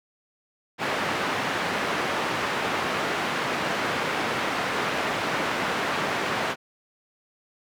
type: band-pass noise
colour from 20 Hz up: white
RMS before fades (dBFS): -27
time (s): 0.78-6.56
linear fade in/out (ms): 50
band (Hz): 150 to 1800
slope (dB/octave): 12
effects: none